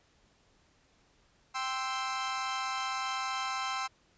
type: chord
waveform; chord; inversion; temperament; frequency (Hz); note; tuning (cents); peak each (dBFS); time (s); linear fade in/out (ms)
sawtooth; C major; second; equal; 784 / 1046.5 / 1318.5; G5 / C6 / E6; 0 / 0 / 0; -34 / -32 / -33; 1.54-3.88; 20
effects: pink hiss -67 dBFS RMS until 4.17 s + resampled to 16000 Hz